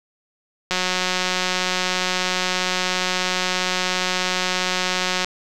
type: click train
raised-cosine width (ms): 0.2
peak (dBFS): -4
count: 831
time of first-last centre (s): 0.71-5.246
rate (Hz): 183
effects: none